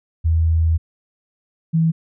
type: tone pair in turn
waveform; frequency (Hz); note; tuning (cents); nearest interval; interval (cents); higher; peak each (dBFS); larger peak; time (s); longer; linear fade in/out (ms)
sine; 81.4 / 162.8; E2 / E3; -21 / -21; octave; 1200; second; -13; neither; 0.24-0.78 / 1.73-1.92; first; 20
effects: none